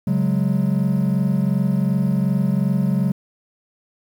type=chord; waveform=triangle; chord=C# suspended fourth; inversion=none; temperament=equal; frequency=138.59 / 185 / 207.7 Hz; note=C#3 / F#3 / G#3; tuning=0 / 0 / 0 cents; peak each=-19 / -17 / -20 dBFS; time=0.07-3.12 s; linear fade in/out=5 ms; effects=tanh soft clip ceiling -6 dBFS + 8-bit